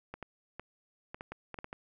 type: clicks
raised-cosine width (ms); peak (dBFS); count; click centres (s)
0.5; -26; 10; 0.14 / 0.227 / 0.596 / 1.145 / 1.209 / 1.32 / 1.543 / 1.588 / 1.644 / 1.729
effects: none